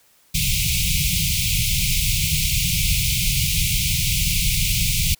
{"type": "band-stop noise", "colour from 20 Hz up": "pink", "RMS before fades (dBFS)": -20, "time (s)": [0.34, 5.15], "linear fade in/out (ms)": 10, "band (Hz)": [180, 2200], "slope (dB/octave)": 96, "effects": ["white hiss -57 dBFS RMS until 5.19 s"]}